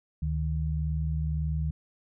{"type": "tone pair together", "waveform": "sine", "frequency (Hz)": [73.1, 154.89], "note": ["D2", "D#3"], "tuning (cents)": [-7, -8], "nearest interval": "octave + minor second", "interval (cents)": 1299, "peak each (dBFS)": [-28, -30], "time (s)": [0.22, 1.71], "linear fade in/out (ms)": 5, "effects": []}